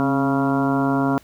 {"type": "harmonic tone with a mistuned harmonic", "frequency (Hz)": 138.5, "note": "C#3", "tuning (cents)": -1, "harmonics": [1, 2, 3, 4, 5, 6, 7, 8, 9, 10], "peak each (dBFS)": [-26, -19, -29, -32, -26, -36, -28, -32, -37, -30], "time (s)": [0, 1.18], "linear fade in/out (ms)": 0, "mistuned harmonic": 2, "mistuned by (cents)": -36, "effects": ["added 60 Hz sine -52 dBFS peak until 1.23 s", "pink hiss -52 dBFS RMS until 1.23 s"]}